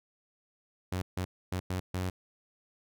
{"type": "tone bursts at uneven times", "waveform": "sawtooth", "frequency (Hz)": 91.9, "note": "F#2", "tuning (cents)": -11, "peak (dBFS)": -27, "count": 5, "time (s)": [[0.92, 1.02], [1.17, 1.25], [1.52, 1.6], [1.7, 1.8], [1.94, 2.1]], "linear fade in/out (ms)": 5, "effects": []}